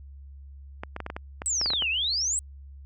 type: clicks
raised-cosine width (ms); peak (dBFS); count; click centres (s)
0.5; -18; 12; 0.835 / 0.964 / 1.003 / 1.064 / 1.101 / 1.165 / 1.419 / 1.614 / 1.66 / 1.704 / 1.735 / 1.823
type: exponential two-way sweep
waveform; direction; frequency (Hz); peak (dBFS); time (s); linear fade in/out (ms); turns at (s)
sine; down then up; 8200 to 2489 to 8200; -24; 1.46-2.39; 0; 1.89
effects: added 69 Hz sine -42 dBFS peak until 2.85 s